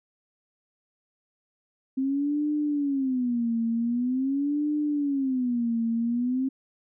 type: tone with vibrato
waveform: sine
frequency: 261.6 Hz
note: C4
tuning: in tune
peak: -23 dBFS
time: 1.97-6.49 s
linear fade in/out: 10 ms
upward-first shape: sine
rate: 0.45 Hz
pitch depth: 230 cents each way
effects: none